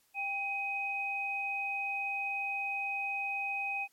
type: tone pair together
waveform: sine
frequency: 792.5 / 2516 Hz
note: G5 / D#7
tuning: +19 / +19 cents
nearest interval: octave + minor sixth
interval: 2000 cents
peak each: -38 / -33 dBFS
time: 0.14-3.88 s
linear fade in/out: 50 ms
effects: white hiss -70 dBFS RMS until 3.92 s + MP3 64 kbps